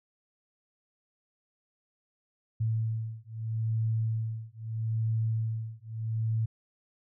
sine beating tone pair, 111.3 / 112.08 Hz, A2 / A2, +20 / +32 cents, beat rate 0.78 Hz, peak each -31 dBFS, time 2.6-6.46 s, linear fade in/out 10 ms, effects none

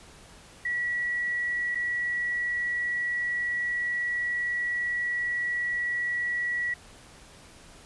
sine tone with dropouts, 1935 Hz, B6, 36 cents flat, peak -26 dBFS, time 0.65-6.74 s, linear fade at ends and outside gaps 5 ms, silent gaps 1.748-1.754 s, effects pink hiss -51 dBFS RMS until 7.85 s + resampled to 24000 Hz

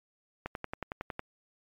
click train, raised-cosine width 0.5 ms, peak -20 dBFS, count 9, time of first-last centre 0.46-1.194 s, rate 10.9 Hz, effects MP3 64 kbps

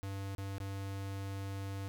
square tone with dropouts, 98 Hz, G2, in tune, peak -39 dBFS, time 0.03-1.88 s, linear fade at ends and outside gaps 0 ms, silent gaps 0.35-0.382 / 0.582-0.602 s, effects none

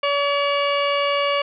harmonic tone, 569 Hz, C#5, 45 cents sharp, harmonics 1 / 2 / 3 / 4 / 5 / 6 / 8, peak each -21 / -23 / -34 / -27 / -26 / -36 / -39 dBFS, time 0.03-1.42 s, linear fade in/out 5 ms, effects none

